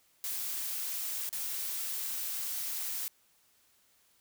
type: noise with dropouts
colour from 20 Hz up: blue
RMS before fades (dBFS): -36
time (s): 0.24-3.08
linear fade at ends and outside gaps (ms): 0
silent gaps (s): 1.291-1.328
effects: white hiss -68 dBFS RMS until 4.2 s